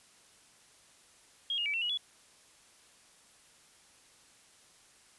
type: tone with pitch steps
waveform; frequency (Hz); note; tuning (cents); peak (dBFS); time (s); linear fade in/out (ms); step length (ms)
sine; 3261 / 2849 / 2301 / 2704 / 2908 / 3399; G#7 / F7 / D7 / E7 / F#7 / G#7; -32 / +34 / -36 / +43 / -31 / +39; -30; 1.5-1.974; 2; 79
effects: white hiss -61 dBFS RMS until 5.18 s + resampled to 24000 Hz